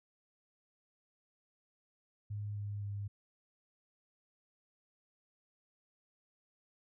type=tone with pitch steps; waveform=sine; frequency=103.6 / 102.47 / 101.35 Hz; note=G#2 / G#2 / G#2; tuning=-4 / -23 / -42 cents; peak=-37 dBFS; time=2.3-3.08 s; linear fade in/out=10 ms; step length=260 ms; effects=none